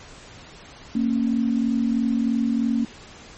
sine tone pair together, 229.6 / 272.7 Hz, A#3 / C#4, -26 / -28 cents, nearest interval minor third, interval 298 cents, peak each -20 / -24 dBFS, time 0.95-2.85 s, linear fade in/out 5 ms, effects pink hiss -44 dBFS RMS until 3.37 s + MP3 32 kbps

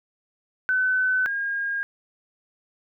sine tone pair in turn, 1513 / 1622.1 Hz, F#6 / G#6, +38 / -41 cents, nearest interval minor second, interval 121 cents, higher second, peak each -19 / -24 dBFS, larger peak first, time 0.69-1.26 / 1.26-1.83 s, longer neither, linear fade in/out 0 ms, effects none

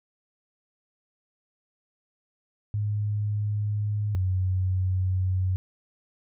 sine tone pair in turn, 104.4 / 93.01 Hz, G#2 / F#2, +10 / +10 cents, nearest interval major second, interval 200 cents, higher first, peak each -24 / -22 dBFS, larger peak second, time 2.74-4.15 / 4.15-5.56 s, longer neither, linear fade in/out 0 ms, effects none

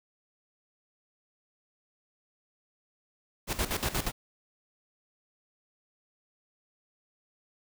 pink noise with tremolo, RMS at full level -29 dBFS, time 3.47-4.12 s, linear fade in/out 50 ms, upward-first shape square, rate 8.4 Hz, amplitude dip 75%, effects none

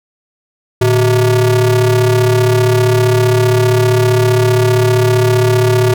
square ring-modulated tone, 130.81 Hz, C3, in tune, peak -6 dBFS, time 0.81-5.94 s, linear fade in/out 5 ms, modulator 244 Hz, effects none

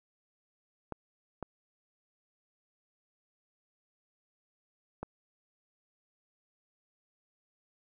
clicks, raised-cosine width 1 ms, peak -23 dBFS, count 3, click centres 0.923 / 1.427 / 5.03 s, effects none

